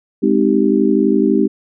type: chord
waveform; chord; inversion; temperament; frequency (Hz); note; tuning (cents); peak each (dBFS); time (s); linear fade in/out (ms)
sine; Ab major seventh; none; just; 207.7 / 259.6 / 311.5 / 389.3; Ab3 / C4 / Eb4 / G4; 0 / -13 / +2 / -12; -16; 0.22-1.48; 20
effects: none